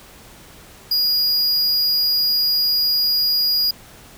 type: tone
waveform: square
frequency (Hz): 4877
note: D#8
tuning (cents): -35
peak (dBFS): -16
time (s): 0.91-3.71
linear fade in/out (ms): 5
effects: pink hiss -44 dBFS RMS until 4.17 s